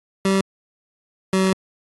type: tone pair in turn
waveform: 25% pulse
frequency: 193.5 / 189.52 Hz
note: G3 / F#3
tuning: -22 / +42 cents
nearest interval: unison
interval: 36 cents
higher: first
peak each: -12 dBFS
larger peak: neither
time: 0.25-0.41 / 1.33-1.53 s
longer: second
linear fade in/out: 2 ms
effects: AAC 32 kbps